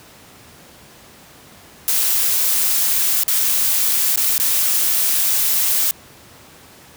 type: noise with dropouts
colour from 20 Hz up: blue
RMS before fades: -17 dBFS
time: 1.88-5.91 s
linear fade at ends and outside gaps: 0 ms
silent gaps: 3.235-3.28 / 4.159-4.174 / 4.38-4.399 s
effects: pink hiss -44 dBFS RMS until 6.96 s + high-pass 80 Hz 12 dB/octave